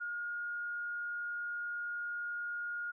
sine tone with frequency modulation, 1426 Hz, F6, 36 cents sharp, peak -36 dBFS, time 0-2.92 s, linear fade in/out 20 ms, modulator 69.1 Hz, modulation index 0.2, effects none

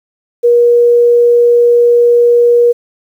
sine tone, 477.6 Hz, A#4, 42 cents sharp, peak -4 dBFS, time 0.43-2.73 s, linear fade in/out 20 ms, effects 7-bit

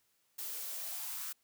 blue noise with high-pass filter sweep, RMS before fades -41 dBFS, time 0.38-1.33 s, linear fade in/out 10 ms, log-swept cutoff 300 to 1300 Hz, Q 3.1, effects white hiss -75 dBFS RMS until 1.43 s

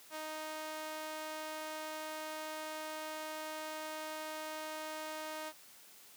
sawtooth tone with high-pass filter, 311.1 Hz, D#4, in tune, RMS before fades -43 dBFS, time 0.1-5.53 s, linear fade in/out 50 ms, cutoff 660 Hz, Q 1.1, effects white hiss -58 dBFS RMS until 6.16 s + high-pass 150 Hz 12 dB/octave

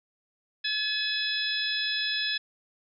harmonic tone with a mistuned harmonic, 854 Hz, G#5, 48 cents sharp, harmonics 2 / 3 / 4 / 5 / 6, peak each -32 / -35 / -31 / -34 / -34 dBFS, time 0.64-2.38 s, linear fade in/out 10 ms, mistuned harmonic 5, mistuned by -110 cents, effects none

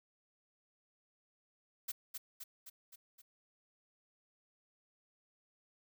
blue noise with echo, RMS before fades -39 dBFS, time 1.88-1.92 s, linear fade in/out 10 ms, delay 260 ms, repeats 5, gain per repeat -4 dB, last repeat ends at 3.22 s, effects none

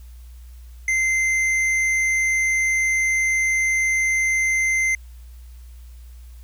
sine tone with hard clipping, 2078 Hz, C7, 12 cents flat, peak -19 dBFS, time 0.88-4.95 s, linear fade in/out 2 ms, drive 8 dB, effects added 60 Hz sine -38 dBFS peak until 6.43 s + white hiss -57 dBFS RMS until 6.43 s

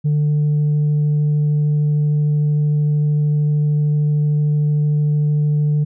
sine tone, 148.9 Hz, D3, 24 cents sharp, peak -11 dBFS, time 0.04-5.85 s, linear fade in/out 20 ms, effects tanh soft clip ceiling -12 dBFS

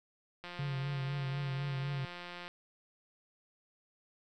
click train, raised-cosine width 0.3 ms, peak -29 dBFS, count 360, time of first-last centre 0.44-2.48 s, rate 176 Hz
triangle tone with vibrato, 138.59 Hz, C#3, in tune, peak -32 dBFS, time 0.59-2.05 s, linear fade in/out 2 ms, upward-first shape triangle, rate 4 Hz, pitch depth 67 cents each way
effects none

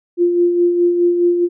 sine tone with tremolo, 349.2 Hz, F4, in tune, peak -9 dBFS, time 0.17-1.49 s, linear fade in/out 50 ms, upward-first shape sine, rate 4.8 Hz, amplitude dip 45%, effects none

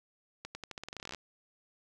accelerating click train, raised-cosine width 0.2 ms, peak -24 dBFS, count 18, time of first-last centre 0.45-1.147 s, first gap 100 ms, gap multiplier 0.87, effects none

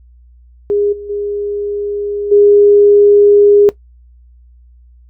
sine tone with level steps, 409.4 Hz, G#4, 25 cents flat, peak -10 / -25 / -16 / -4 dBFS, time 0.7-3.69 s, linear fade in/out 0 ms, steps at 0.92 / 1.09 / 2.31 s, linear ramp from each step 10 ms, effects noise-tail reverb RT60 0.1 s tail -17 dB re dry + added 60 Hz sine -40 dBFS peak until 5.09 s

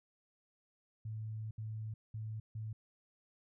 sine tone bursts at uneven times, 109.3 Hz, A2, 11 cents flat, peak -39 dBFS, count 4, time 1.05-1.51 / 1.58-1.94 / 2.14-2.4 / 2.55-2.73 s, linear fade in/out 5 ms, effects none

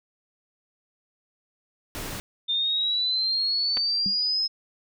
pink noise, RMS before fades -34 dBFS, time 1.95-2.2 s, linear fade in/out 0 ms
sine exponential sweep, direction up, 3598 to 5170 Hz, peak -22 dBFS, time 2.48-4.48 s, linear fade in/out 20 ms
clicks, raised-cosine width 0.3 ms, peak -17 dBFS, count 2, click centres 3.77 / 3.774 s
sine tone with exponential decay, 195.5 Hz, G3, 4 cents flat, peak -26 dBFS, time 4.06-4.19 s, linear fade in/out 0 ms, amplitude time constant 27 ms
effects none

